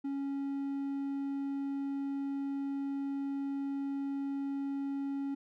triangle tone, 277.2 Hz, C#4, in tune, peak -31 dBFS, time 0.04-5.35 s, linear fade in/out 10 ms, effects none

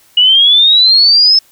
sine exponential sweep, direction up, 2900 to 5274 Hz, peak -4 dBFS, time 0.17-1.39 s, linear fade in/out 5 ms, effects white hiss -48 dBFS RMS until 1.51 s

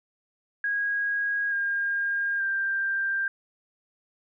sine tone with pitch steps, 1643 / 1612.9 / 1583.4 Hz, G#6 / G6 / G6, -19 / +49 / +17 cents, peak -24 dBFS, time 0.64-3.28 s, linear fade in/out 2 ms, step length 880 ms, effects none

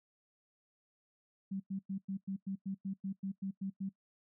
sine tone bursts, 193.5 Hz, G3, 22 cents flat, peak -35 dBFS, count 13, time 1.51-3.893 s, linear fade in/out 10 ms, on 91 ms, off 100 ms, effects noise-tail reverb RT60 0.1 s tail -20 dB re dry

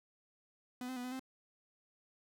45% pulse tone with pitch steps, 249.4 / 257.9 / 246.4 / 252.3 / 261.1 Hz, B3 / C4 / B3 / B3 / C4, +17 / -25 / -4 / +37 / -3 cents, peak -40 dBFS, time 0.81-1.195 s, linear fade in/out 2 ms, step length 77 ms, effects none

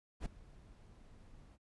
brown noise with ADSR envelope, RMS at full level -37 dBFS, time 0.2-1.58 s, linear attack 57 ms, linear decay 7 ms, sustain -21 dB, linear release 41 ms, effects noise-tail reverb RT60 0.1 s tail -26 dB re dry + resampled to 24000 Hz

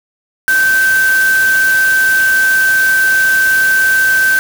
sine tone in noise, 1550 Hz, G6, 20 cents flat, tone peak -8 dBFS, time 0.48-4.39 s, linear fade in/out 0 ms, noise white, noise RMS -22 dBFS, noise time 0.48-4.39 s, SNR +11 dB, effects none

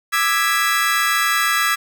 35% pulse chord, E dominant seventh, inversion third, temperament equal with one note detuned, 1190.4 / 1318.5 / 1661.2 / 1975.5 Hz, D6 / E6 / G#6 / B6, +23 / 0 / 0 / 0 cents, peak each -21 / -20 / -19 / -20 dBFS, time 0.12-1.76 s, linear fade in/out 20 ms, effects none

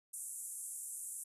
white band-pass noise, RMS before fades -45 dBFS, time 0.13-1.24 s, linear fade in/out 10 ms, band 7700 to 11000 Hz, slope 48 dB/octave, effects resampled to 32000 Hz

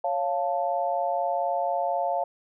sine chord, Db augmented, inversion none, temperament equal, 554.4 / 698.5 / 880 Hz, Db5 / F5 / A5, 0 / 0 / 0 cents, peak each -29 / -26 / -30 dBFS, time 0.04-2.24 s, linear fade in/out 5 ms, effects none

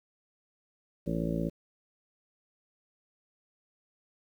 harmonic tone, 56.3 Hz, A1, 40 cents sharp, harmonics 1 / 2 / 3 / 4 / 5 / 6 / 8 / 9 / 10, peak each -39 / -44 / -32 / -36 / -37 / -38 / -41 / -44 / -39 dBFS, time 1.06-1.5 s, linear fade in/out 20 ms, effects 10-bit

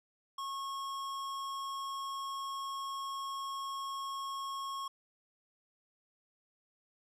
sine tone with hard clipping, 1092 Hz, C#6, 26 cents flat, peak -39 dBFS, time 0.38-4.88 s, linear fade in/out 5 ms, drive 15 dB, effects none

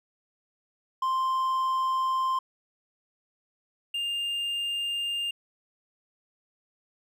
triangle tone pair in turn, 1046.5 / 2806 Hz, C6 / F7, 0 / +8 cents, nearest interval octave + perfect fourth, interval 1708 cents, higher second, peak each -22 / -26 dBFS, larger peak first, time 1.02-2.39 / 3.94-5.31 s, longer neither, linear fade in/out 5 ms, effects none

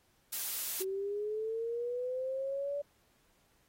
blue noise, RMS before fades -36 dBFS, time 0.32-0.83 s, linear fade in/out 10 ms
sine linear sweep, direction up, 375.2 to 578 Hz, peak -33 dBFS, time 0.8-2.82 s, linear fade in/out 10 ms
effects pink hiss -71 dBFS RMS until 3.68 s + AAC 48 kbps

